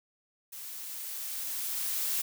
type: noise with level ramp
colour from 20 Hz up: blue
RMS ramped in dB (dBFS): -43 to -30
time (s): 0.52-2.22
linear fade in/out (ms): 10
effects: none